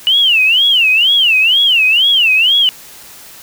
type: tone with vibrato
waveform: sine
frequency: 2895 Hz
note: F#7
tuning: 38 cents flat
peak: -7 dBFS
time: 0.07-2.69 s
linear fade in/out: 0 ms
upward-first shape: sine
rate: 2.1 Hz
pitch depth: 250 cents each way
effects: white hiss -36 dBFS RMS until 3.42 s